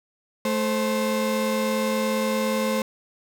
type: tone pair together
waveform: 35% pulse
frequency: 217.6 / 525.4 Hz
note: A3 / C5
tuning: -19 / +7 cents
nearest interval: octave + minor third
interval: 1526 cents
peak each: -23 dBFS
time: 0.45-2.82 s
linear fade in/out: 2 ms
effects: none